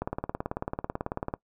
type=click train; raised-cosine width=1 ms; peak=-16 dBFS; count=25; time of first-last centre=0.02-1.339 s; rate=18.2 Hz; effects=noise-tail reverb RT60 0.1 s tail -21 dB re dry